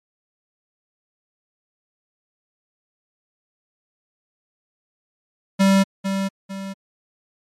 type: tone with echo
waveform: square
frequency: 194.5 Hz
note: G3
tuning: 13 cents flat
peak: -13 dBFS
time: 5.59-5.84 s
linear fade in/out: 20 ms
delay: 450 ms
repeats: 2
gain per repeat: -8 dB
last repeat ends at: 6.74 s
effects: low-pass 10000 Hz 12 dB/octave + MP3 96 kbps